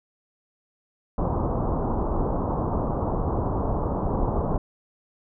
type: low-pass noise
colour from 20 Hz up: pink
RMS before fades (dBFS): -25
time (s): 1.18-4.58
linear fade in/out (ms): 2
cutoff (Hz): 1100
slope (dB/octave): 48
effects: none